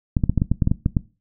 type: clicks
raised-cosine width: 5 ms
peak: -5 dBFS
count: 11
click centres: 0.168 / 0.238 / 0.296 / 0.377 / 0.419 / 0.516 / 0.622 / 0.674 / 0.715 / 0.861 / 0.968 s
effects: noise-tail reverb RT60 0.3 s tail -19 dB re dry

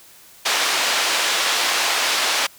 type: band-pass noise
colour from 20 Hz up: white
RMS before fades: -20 dBFS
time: 0.45-2.47 s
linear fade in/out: 10 ms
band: 540 to 4600 Hz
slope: 12 dB/octave
effects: white hiss -47 dBFS RMS until 2.58 s

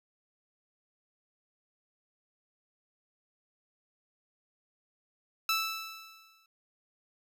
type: tone with exponential decay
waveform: 15% pulse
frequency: 1318.5 Hz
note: E6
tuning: in tune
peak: -19 dBFS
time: 5.49-6.46 s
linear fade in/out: 2 ms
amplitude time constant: 210 ms
effects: none

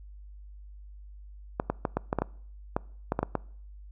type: clicks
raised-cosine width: 1 ms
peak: -12 dBFS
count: 12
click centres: 1.599 / 1.7 / 1.852 / 1.97 / 2.129 / 2.187 / 2.22 / 2.765 / 3.121 / 3.191 / 3.23 / 3.353 s
effects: noise-tail reverb RT60 0.6 s tail -24 dB re dry + added 50 Hz sine -44 dBFS peak until 3.91 s

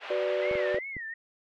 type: band-pass noise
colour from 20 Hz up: white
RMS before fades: -40 dBFS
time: 0-0.8 s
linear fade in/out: 50 ms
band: 490 to 2800 Hz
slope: 24 dB/octave
type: chord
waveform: sine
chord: B minor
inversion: second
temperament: equal with one note detuned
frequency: 374.1 / 493.9 / 587.3 Hz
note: F#4 / B4 / D5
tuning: +19 / 0 / 0 cents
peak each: -32 / -32 / -28 dBFS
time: 0.1-0.79 s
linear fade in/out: 5 ms
type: tone with vibrato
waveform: sine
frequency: 1979 Hz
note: B6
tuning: 3 cents sharp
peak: -35 dBFS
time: 0.42-1.14 s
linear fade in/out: 5 ms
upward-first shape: sine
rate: 2.7 Hz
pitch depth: 190 cents each way
type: clicks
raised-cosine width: 3 ms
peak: -28 dBFS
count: 4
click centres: 0.512 / 0.554 / 0.745 / 0.967 s
effects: none

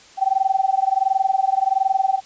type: tone with amplitude modulation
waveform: sine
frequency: 771 Hz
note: G5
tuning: 29 cents flat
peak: -12 dBFS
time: 0.17-2.21 s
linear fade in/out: 50 ms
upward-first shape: sine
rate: 21.4 Hz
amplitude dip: 95%
effects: white hiss -47 dBFS RMS until 2.25 s + resampled to 16000 Hz

